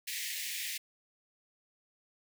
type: high-pass noise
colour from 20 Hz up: pink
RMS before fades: -38 dBFS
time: 0.07-0.78 s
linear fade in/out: 10 ms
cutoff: 1800 Hz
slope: 96 dB/octave
effects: none